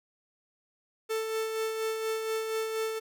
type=tone with tremolo; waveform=45% pulse; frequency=442.5 Hz; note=A4; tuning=10 cents sharp; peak=-28 dBFS; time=1.09-3 s; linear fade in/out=20 ms; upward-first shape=sine; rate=4.2 Hz; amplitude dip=40%; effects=none